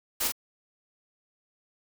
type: noise with echo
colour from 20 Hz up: white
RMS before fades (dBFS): -28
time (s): 0.2-0.28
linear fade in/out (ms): 10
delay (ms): 42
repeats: 1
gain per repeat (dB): -3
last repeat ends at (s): 0.322
effects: none